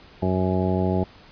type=harmonic tone; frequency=92.8 Hz; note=F#2; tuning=6 cents sharp; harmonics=1 / 2 / 3 / 4 / 5 / 6 / 7 / 9; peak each=-25 / -24 / -30 / -27 / -32 / -34 / -30 / -32 dBFS; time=0.22-1.04 s; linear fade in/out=5 ms; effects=pink hiss -49 dBFS RMS until 1.31 s + resampled to 11025 Hz